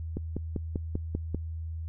click train, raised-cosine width 3 ms, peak -18 dBFS, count 7, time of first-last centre 0.17-1.346 s, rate 5.1 Hz, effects noise-tail reverb RT60 0.1 s tail -26 dB re dry + added 81 Hz sine -33 dBFS peak until 1.88 s

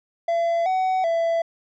triangle tone with pitch steps, 676 / 750 / 667 Hz, E5 / F#5 / E5, +43 / +23 / +20 cents, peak -17 dBFS, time 0.28-1.42 s, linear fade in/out 5 ms, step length 380 ms, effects resampled to 16000 Hz

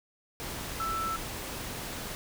sine tone in noise, 1324 Hz, E6, 7 cents sharp, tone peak -30 dBFS, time 0.8-1.16 s, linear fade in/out 0 ms, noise pink, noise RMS -38 dBFS, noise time 0.4-2.15 s, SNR +5 dB, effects none

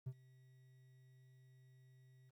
triangle tone with ADSR envelope, 129.2 Hz, C3, 21 cents flat, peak -37 dBFS, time 0.06-2.31 s, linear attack 13 ms, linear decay 57 ms, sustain -24 dB, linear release 20 ms, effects tanh soft clip ceiling -33 dBFS + 13-bit

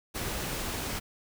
pink noise, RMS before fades -34 dBFS, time 0.14-1 s, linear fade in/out 20 ms, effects none

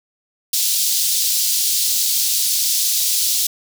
pink high-pass noise, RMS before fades -18 dBFS, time 0.53-3.47 s, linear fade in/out 5 ms, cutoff 4000 Hz, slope 24 dB/octave, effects none

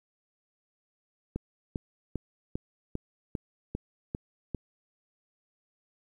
click train, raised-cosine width 3 ms, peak -19 dBFS, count 9, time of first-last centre 1.36-4.547 s, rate 2.51 Hz, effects 10-bit

